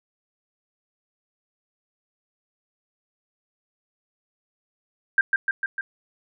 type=tone with echo; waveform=sine; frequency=1590 Hz; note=G6; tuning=24 cents sharp; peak=-13 dBFS; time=5.18-5.21 s; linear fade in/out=2 ms; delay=150 ms; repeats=4; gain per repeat=-3 dB; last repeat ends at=5.81 s; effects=none